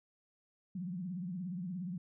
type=tone with vibrato; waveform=sine; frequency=180 Hz; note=F#3; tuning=47 cents flat; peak=-37 dBFS; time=0.75-1.98 s; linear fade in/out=5 ms; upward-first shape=triangle; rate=17 Hz; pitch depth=170 cents each way; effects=none